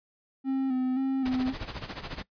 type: tone with vibrato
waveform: triangle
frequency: 261.6 Hz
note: C4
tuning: in tune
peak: -23 dBFS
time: 0.44-1.54 s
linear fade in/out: 50 ms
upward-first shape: square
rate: 1.9 Hz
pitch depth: 35 cents each way
type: noise with tremolo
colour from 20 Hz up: pink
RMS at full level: -35 dBFS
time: 1.25-2.23 s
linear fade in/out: 10 ms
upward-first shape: sine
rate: 14 Hz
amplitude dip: 75%
effects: noise-tail reverb RT60 0.1 s tail -20 dB re dry + resampled to 11025 Hz